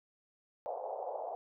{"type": "band-pass noise", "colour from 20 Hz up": "pink", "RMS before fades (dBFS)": -40, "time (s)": [0.66, 1.35], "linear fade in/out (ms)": 0, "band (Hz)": [500, 830], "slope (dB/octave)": 48, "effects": []}